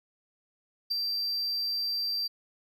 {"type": "tone with ADSR envelope", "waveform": "triangle", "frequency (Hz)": 4699, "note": "D8", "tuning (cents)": 0, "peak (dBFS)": -23, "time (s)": [0.9, 2.28], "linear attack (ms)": 17, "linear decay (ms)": 7, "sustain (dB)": -4, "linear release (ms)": 16, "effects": []}